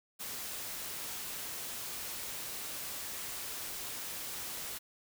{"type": "noise", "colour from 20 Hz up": "white", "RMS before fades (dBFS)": -41, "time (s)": [0.19, 4.79], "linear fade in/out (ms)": 20, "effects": []}